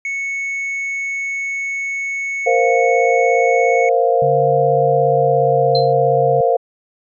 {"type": "tone", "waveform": "triangle", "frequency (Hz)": 2210, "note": "C#7", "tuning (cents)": -6, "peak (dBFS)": -18, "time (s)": [0.05, 3.89], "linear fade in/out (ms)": 2}
{"type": "chord", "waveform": "sine", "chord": "Bb suspended second", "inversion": "none", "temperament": "equal", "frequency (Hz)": [466.2, 523.3, 698.5], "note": ["Bb4", "C5", "F5"], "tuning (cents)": [0, 0, 0], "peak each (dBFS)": -16, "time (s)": [2.46, 6.57], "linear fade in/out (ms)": 10}
{"type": "tone with pitch glide", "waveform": "sine", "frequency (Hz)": [142, 137.88], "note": ["C#3", "C#3"], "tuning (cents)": [42, -9], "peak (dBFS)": -21, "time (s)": [4.22, 6.41], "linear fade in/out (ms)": 2, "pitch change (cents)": -51, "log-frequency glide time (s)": [5.03, 5.69]}
{"type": "tone with exponential decay", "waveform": "sine", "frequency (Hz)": 4106, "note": "C8", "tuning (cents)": -33, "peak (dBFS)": -15, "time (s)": [5.75, 5.93], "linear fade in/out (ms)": 2, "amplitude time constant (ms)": 38}
{"effects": ["resampled to 22050 Hz"]}